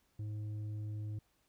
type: tone with tanh clipping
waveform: triangle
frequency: 105.9 Hz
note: G#2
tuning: 34 cents sharp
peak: -39 dBFS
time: 0.19-1.19 s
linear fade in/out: 5 ms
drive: 10 dB
effects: pink hiss -75 dBFS RMS until 1.48 s